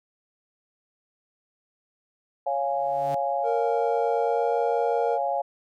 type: chord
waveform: sine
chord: Db major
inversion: none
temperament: equal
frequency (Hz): 554.4 / 698.5 / 830.6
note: Db5 / F5 / Ab5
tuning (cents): 0 / 0 / 0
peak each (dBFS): -28 / -27 / -28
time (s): 2.46-5.42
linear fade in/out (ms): 10
type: tone with exponential growth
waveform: sawtooth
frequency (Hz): 143.7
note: D3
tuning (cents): -37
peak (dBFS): -29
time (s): 2.59-3.15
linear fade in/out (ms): 5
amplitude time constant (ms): 120
type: tone with pitch glide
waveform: triangle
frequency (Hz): 464.8 to 468.8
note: A#4 to A#4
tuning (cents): -5 to +10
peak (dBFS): -23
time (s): 3.43-5.19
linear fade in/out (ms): 50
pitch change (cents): +15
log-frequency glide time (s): 4.23-4.47
effects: none